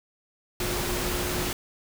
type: tone in noise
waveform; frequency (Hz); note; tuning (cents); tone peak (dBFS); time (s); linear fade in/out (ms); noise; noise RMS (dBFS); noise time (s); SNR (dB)
sine; 357.7; F4; +41; -33; 0.6-1.53; 2; pink; -29; 0.6-1.53; -7
effects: none